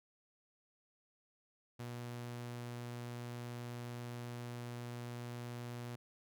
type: tone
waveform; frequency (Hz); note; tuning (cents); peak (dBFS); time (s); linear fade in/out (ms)
sawtooth; 120.5; B2; -42; -39; 1.79-5.96; 10
effects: none